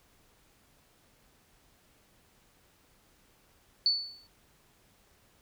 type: tone with exponential decay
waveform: sine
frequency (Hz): 4471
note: C#8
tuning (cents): +14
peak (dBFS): -20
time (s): 3.86-4.27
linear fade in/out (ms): 1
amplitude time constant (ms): 88
effects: pink hiss -65 dBFS RMS until 5.41 s